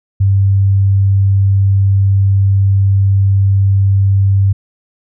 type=tone; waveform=sine; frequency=98 Hz; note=G2; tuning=in tune; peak=-7 dBFS; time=0.2-4.53 s; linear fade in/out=10 ms; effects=none